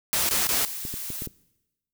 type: noise bursts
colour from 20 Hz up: white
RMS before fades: -24 dBFS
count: 3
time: 0.13-0.65 s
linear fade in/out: 0 ms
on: 160 ms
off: 20 ms
type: noise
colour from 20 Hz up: blue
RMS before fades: -34 dBFS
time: 0.24-1.27 s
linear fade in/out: 10 ms
type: clicks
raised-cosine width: 3 ms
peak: -23 dBFS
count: 5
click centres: 0.852 / 0.94 / 1.103 / 1.221 / 1.273 s
effects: noise-tail reverb RT60 1.0 s tail -22 dB re dry